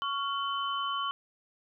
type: tone cluster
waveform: sine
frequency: 1115 / 1384 / 3043 Hz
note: C#6 / F6 / F#7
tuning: +10 / -16 / +48 cents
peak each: -31 / -38 / -36 dBFS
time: 0.02-1.11 s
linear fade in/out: 0 ms
effects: none